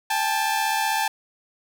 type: tone pair together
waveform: sawtooth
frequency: 798.2 / 874 Hz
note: G5 / A5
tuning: +31 / -12 cents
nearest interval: major second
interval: 157 cents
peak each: -22 / -19 dBFS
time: 0.1-1.08 s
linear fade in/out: 5 ms
effects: none